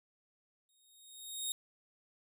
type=tone with exponential growth; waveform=15% pulse; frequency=3729 Hz; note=A#7; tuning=in tune; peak=-26 dBFS; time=0.69-1.52 s; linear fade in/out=1 ms; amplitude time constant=180 ms; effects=none